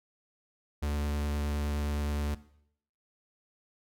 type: tone with vibrato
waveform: 45% pulse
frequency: 73.42 Hz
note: D2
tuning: in tune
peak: -29 dBFS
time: 0.82-2.35 s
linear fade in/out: 10 ms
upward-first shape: sine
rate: 9.6 Hz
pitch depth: 10 cents each way
effects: noise-tail reverb RT60 0.7 s tail -18 dB re dry